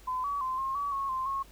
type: tone with pitch steps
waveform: sine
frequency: 1018 / 1137 / 1036 / 1070 / 1139 / 1097 / 1044 / 1091 Hz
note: C6 / C#6 / C6 / C6 / C#6 / C#6 / C6 / C#6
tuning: -48 / +44 / -17 / +38 / +47 / -18 / -4 / -28 cents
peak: -29 dBFS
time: 0.07-1.43 s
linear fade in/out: 10 ms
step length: 170 ms
effects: added 50 Hz sine -53 dBFS peak until 1.51 s + pink hiss -57 dBFS RMS until 1.51 s